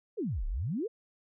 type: exponential two-way sweep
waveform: sine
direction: down then up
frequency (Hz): 506 to 31.2 to 506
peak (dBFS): -30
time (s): 0.17-0.88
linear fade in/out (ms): 20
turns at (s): 0.46
effects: none